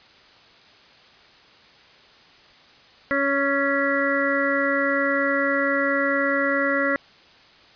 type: harmonic tone with a mistuned harmonic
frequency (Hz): 278.8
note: C#4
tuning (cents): +10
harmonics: 1 / 2 / 4 / 5 / 6 / 7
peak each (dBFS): -26 / -24 / -32 / -27 / -28 / -25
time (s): 3.11-6.96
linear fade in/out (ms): 0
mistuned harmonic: 5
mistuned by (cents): -18
effects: white hiss -51 dBFS RMS until 7.75 s + resampled to 11025 Hz